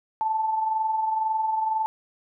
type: tone with amplitude modulation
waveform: sine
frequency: 878 Hz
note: A5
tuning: 4 cents flat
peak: -20 dBFS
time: 0.21-1.86 s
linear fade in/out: 0 ms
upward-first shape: sine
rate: 22 Hz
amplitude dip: 45%
effects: none